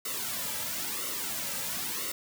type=noise with flanger; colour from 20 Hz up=white; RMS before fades=-34 dBFS; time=0.05-2.12 s; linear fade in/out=5 ms; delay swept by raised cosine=1.2 to 2.8 ms; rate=0.99 Hz; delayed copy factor=-0.8; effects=none